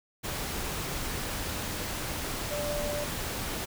sine tone in noise, 587.3 Hz, D5, in tune, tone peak -32 dBFS, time 2.5-3.05 s, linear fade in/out 20 ms, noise pink, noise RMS -34 dBFS, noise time 0.23-3.66 s, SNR -1 dB, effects none

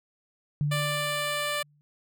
sine tone with exponential decay, 146.83 Hz, D3, in tune, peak -22 dBFS, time 0.61-1.81 s, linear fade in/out 0 ms, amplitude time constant 260 ms
10% pulse tone, 589 Hz, D5, 5 cents sharp, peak -19 dBFS, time 0.71-1.63 s, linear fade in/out 10 ms
effects none

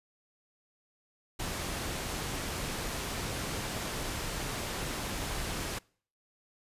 pink low-pass noise, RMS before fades -36 dBFS, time 1.39-5.79 s, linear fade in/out 10 ms, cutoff 12000 Hz, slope 12 dB/octave, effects noise-tail reverb RT60 0.5 s tail -25 dB re dry + resampled to 32000 Hz

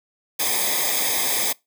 white noise with comb filter, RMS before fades -22 dBFS, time 0.39-1.53 s, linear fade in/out 10 ms, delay 0.7 ms, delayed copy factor -0.95, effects noise-tail reverb RT60 0.2 s tail -23 dB re dry

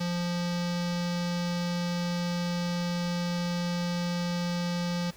square tone with low-pass filter, 174.61 Hz, F3, in tune, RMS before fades -30 dBFS, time 0-5.11 s, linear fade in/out 10 ms, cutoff 5100 Hz, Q 2.7, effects pink hiss -52 dBFS RMS until 5.16 s

